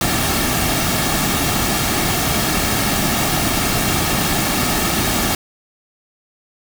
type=noise with comb filter; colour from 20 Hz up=pink; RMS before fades=-18 dBFS; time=0.01-5.35 s; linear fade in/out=2 ms; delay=2 ms; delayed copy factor=-0.5; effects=none